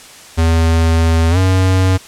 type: tone with pitch glide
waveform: square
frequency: 82 to 93.65 Hz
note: E2 to F#2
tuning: -9 to +21 cents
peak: -10 dBFS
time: 0.37-1.98 s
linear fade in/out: 20 ms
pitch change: +230 cents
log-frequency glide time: 1.3-1.38 s
effects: white hiss -37 dBFS RMS until 2.07 s + low-pass 9000 Hz 12 dB/octave